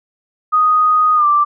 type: tone with pitch glide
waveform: sine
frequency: 1244.5 to 1174.7 Hz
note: D#6 to D6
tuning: 0 to 0 cents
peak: -9 dBFS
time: 0.52-1.45 s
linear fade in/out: 20 ms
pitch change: -100 cents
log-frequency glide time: 1.15-1.26 s
effects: none